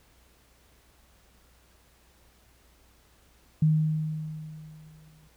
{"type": "tone with exponential decay", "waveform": "sine", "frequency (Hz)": 155.6, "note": "D#3", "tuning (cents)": 0, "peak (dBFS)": -17, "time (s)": [3.62, 5.28], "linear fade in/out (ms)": 5, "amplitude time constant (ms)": 360, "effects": ["added 60 Hz sine -62 dBFS peak until 5.36 s", "pink hiss -62 dBFS RMS until 5.36 s"]}